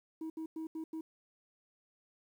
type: tone bursts at uneven times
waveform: sine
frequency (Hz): 319.9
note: D#4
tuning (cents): +48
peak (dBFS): -35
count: 5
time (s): 0.21-0.3 / 0.37-0.46 / 0.56-0.67 / 0.75-0.84 / 0.93-1.01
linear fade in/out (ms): 5
effects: tanh soft clip ceiling -37 dBFS + 11-bit